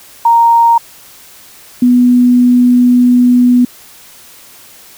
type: tone pair in turn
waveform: sine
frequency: 930 / 246.3 Hz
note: A#5 / B3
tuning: -4 / -5 cents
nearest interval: octave + major seventh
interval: 2301 cents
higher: first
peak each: -4 dBFS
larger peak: neither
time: 0.25-0.78 / 1.82-3.65 s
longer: second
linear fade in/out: 5 ms
effects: white hiss -38 dBFS RMS until 4.97 s